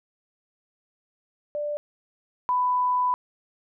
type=tone pair in turn; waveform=sine; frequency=590 / 995.4 Hz; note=D5 / B5; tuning=+8 / +13 cents; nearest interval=major sixth; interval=905 cents; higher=second; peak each=-26 / -20 dBFS; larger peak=second; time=1.55-1.77 / 2.49-3.14 s; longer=second; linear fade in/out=0 ms; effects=none